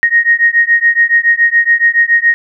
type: beating tone pair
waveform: sine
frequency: 1864.7 / 1871.8 Hz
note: A#6 / A#6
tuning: 0 / +7 cents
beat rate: 7.1 Hz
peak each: -10 dBFS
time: 0.03-2.34 s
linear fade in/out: 0 ms
effects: none